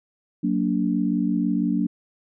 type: chord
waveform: sine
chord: Gb augmented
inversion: none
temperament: just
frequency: 185 / 231.2 / 289.1 Hz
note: Gb3 / Bb3 / D4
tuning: 0 / -14 / -27 cents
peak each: -24 dBFS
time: 0.43-1.87 s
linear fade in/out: 10 ms
effects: none